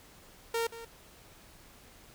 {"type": "tone with echo", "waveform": "sawtooth", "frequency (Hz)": 460.6, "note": "A#4", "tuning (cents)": -21, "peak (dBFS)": -25, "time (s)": [0.54, 0.67], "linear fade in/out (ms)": 5, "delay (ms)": 180, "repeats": 1, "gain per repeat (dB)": -14, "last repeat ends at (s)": 0.85, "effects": ["pink hiss -56 dBFS RMS until 2.14 s"]}